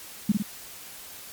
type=tone with echo; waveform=sine; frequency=205.9 Hz; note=G#3; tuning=15 cents flat; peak=-16 dBFS; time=0.29-0.32 s; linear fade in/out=5 ms; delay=53 ms; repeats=2; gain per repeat=-4 dB; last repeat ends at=0.426 s; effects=white hiss -43 dBFS RMS until 1.32 s + MP3 96 kbps